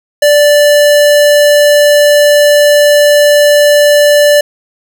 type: tone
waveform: square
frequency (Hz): 586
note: D5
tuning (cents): -4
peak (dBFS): -4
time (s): 0.22-4.41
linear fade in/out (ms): 5
effects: none